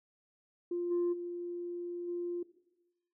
sine tone with level steps, 349.2 Hz, F4, in tune, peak -31 / -26 / -36 / -33 dBFS, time 0.71-2.43 s, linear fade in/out 5 ms, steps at 0.9 / 1.12 / 2.07 s, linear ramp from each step 20 ms, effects noise-tail reverb RT60 1.0 s tail -17 dB re dry + tanh soft clip ceiling -26 dBFS

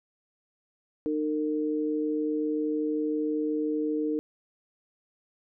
sine tone pair together, 304.6 / 456.4 Hz, D#4 / A#4, -37 / -37 cents, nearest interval perfect fifth, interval 700 cents, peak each -27 / -30 dBFS, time 1.06-4.19 s, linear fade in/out 0 ms, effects none

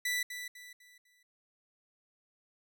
sawtooth tone with echo, 1975.5 Hz, B6, in tune, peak -27 dBFS, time 0.05-0.23 s, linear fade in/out 5 ms, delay 250 ms, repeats 4, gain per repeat -9 dB, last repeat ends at 1.23 s, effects none

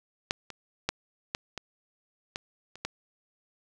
clicks, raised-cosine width 0.2 ms, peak -9 / -23 / -9 / -12 / -18 / -16 / -28 / -14 dBFS, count 8, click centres 0.309 / 0.503 / 0.89 / 1.349 / 1.577 / 2.359 / 2.756 / 2.85 s, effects none

